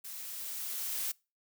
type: noise with level ramp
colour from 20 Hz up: blue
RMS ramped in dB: -44 to -34 dBFS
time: 0.04-1.12 s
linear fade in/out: 10 ms
effects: noise-tail reverb RT60 0.3 s tail -25 dB re dry